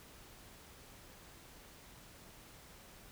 silence, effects pink hiss -57 dBFS RMS until 3.11 s

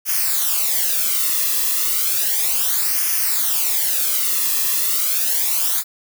blue noise with flanger, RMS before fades -19 dBFS, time 0.05-5.84 s, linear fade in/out 50 ms, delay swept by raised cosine 0.25 to 1.35 ms, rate 0.33 Hz, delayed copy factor -0.75, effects none

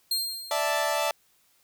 sawtooth tone with exponential decay, 4198 Hz, C8, 5 cents sharp, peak -20 dBFS, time 0.11-0.99 s, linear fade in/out 5 ms, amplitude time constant 190 ms
sawtooth chord, D suspended second, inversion none, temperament equal, 587.3 / 659.3 / 880 Hz, D5 / E5 / A5, 0 / 0 / 0 cents, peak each -25 dBFS, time 0.51-1.11 s, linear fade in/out 2 ms
effects white hiss -65 dBFS RMS until 1.63 s

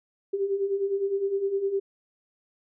sine beating tone pair, 386.6 / 396.4 Hz, G4 / G4, -24 / +19 cents, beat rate 9.8 Hz, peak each -31 / -25 dBFS, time 0.33-1.8 s, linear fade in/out 10 ms, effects none

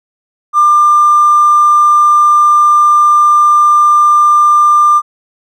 triangle tone with hard clipping, 1195 Hz, D6, 30 cents sharp, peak -4 dBFS, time 0.53-5.02 s, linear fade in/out 50 ms, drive 3 dB, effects none

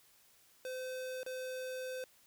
square tone with dropouts, 513 Hz, C5, 34 cents flat, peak -40 dBFS, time 0.65-2.04 s, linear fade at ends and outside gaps 1 ms, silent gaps 1.232-1.263 s, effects white hiss -66 dBFS RMS until 2.26 s

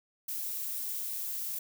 violet noise, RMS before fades -36 dBFS, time 0.28-1.59 s, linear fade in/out 5 ms, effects none

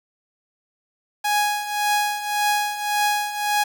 sawtooth tone with tremolo, 830.6 Hz, G#5, in tune, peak -13 dBFS, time 1.24-3.64 s, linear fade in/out 10 ms, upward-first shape triangle, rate 1.8 Hz, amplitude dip 75%, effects 7-bit

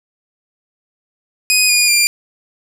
15% pulse tone with pitch steps, 2500 / 2444 / 2390 Hz, D#7 / D#7 / D7, +8 / -32 / +30 cents, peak -3 dBFS, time 1.5-2.07 s, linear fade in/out 0 ms, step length 190 ms, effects none

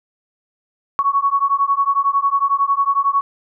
sine beating tone pair, 1108.7 / 1119.7 Hz, C#6 / C#6, 0 / +17 cents, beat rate 11 Hz, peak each -17 dBFS, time 0.99-3.21 s, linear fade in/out 0 ms, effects none

